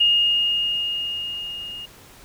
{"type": "tone with level ramp", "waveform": "sine", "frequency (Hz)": 2846, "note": "F7", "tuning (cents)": 32, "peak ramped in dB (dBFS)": [-13, -32], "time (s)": [0, 1.86], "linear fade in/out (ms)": 10, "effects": ["pink hiss -47 dBFS RMS until 2.24 s"]}